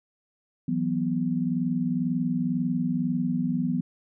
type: chord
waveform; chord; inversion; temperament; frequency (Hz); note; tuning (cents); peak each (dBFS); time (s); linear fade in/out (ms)
sine; E suspended second; none; equal; 164.81 / 185 / 246.9; E3 / F#3 / B3; 0 / 0 / 0; -29 / -29 / -26; 0.68-3.81; 5
effects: none